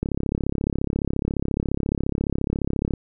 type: click train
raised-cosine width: 3 ms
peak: -10 dBFS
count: 101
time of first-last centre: 0.03-2.937 s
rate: 34.4 Hz
effects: none